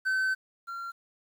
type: tone pair in turn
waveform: triangle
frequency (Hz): 1531 / 1374.6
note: G6 / F6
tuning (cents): -41 / -28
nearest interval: major second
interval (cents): 187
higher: first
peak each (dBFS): -23 / -33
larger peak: first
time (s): 0.05-0.35 / 0.67-0.92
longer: first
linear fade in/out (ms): 20
effects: 10-bit